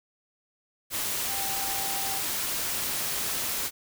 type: tone in noise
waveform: sine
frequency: 784 Hz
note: G5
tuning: in tune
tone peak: -36 dBFS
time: 1.27-2.22 s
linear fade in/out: 50 ms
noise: white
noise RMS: -30 dBFS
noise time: 0.9-3.71 s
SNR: -9 dB
effects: none